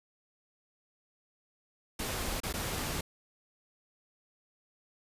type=noise with dropouts; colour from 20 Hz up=pink; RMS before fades=-35 dBFS; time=1.99-3.01 s; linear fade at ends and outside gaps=5 ms; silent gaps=2.403-2.433 / 2.528-2.538 s; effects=resampled to 32000 Hz